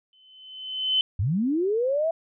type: tone with exponential growth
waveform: sine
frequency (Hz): 3046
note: F#7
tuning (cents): +50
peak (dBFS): -17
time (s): 0.13-1.01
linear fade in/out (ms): 1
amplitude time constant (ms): 190
type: linear sweep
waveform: sine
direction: up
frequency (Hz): 81 to 671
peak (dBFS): -21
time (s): 1.19-2.11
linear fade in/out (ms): 5
effects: none